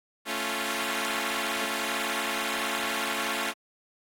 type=chord; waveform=5% pulse; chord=A augmented; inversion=none; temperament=equal; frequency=220 / 277.2 / 349.2 Hz; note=A3 / C#4 / E#4; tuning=0 / 0 / 0 cents; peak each=-22 dBFS; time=0.25-3.54 s; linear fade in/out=50 ms; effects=AAC 48 kbps